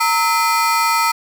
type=ring-modulated tone; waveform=35% pulse; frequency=1108.7 Hz; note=C#6; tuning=in tune; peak=-9 dBFS; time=0-1.12 s; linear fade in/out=10 ms; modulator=189 Hz; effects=none